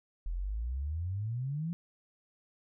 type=exponential sweep; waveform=sine; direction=up; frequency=39.9 to 174.61 Hz; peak=-32 dBFS; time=0.26-1.73 s; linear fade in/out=0 ms; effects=none